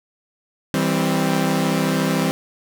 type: chord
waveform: sawtooth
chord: C major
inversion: first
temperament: equal with one note detuned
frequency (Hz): 162.36 / 196 / 261.6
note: E3 / G3 / C4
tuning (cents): -26 / 0 / 0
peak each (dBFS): -18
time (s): 0.74-2.31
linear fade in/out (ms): 0
effects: none